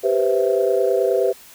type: chord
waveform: sine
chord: C major seventh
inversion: second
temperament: equal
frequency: 392 / 493.9 / 523.3 / 659.3 Hz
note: G4 / B4 / C5 / E5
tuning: 0 / 0 / 0 / 0 cents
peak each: -19 / -20 / -21 / -23 dBFS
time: 0.03-1.33 s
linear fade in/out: 20 ms
effects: tanh soft clip ceiling -5 dBFS + white hiss -45 dBFS RMS until 1.54 s